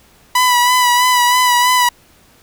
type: tone with vibrato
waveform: sawtooth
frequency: 987.8 Hz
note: B5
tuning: in tune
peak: -6 dBFS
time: 0.35-1.89 s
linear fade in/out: 5 ms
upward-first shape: sine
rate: 3.1 Hz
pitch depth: 33 cents each way
effects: pink hiss -49 dBFS RMS until 2.42 s